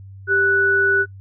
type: tone pair together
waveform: sine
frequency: 393.8 / 1480 Hz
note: G4 / F#6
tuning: +8 / 0 cents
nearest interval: octave + major seventh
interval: 2292 cents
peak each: -21 / -14 dBFS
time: 0.27-1.06 s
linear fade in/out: 50 ms
effects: noise-tail reverb RT60 0.1 s tail -22 dB re dry + added 97 Hz sine -36 dBFS peak until 1.2 s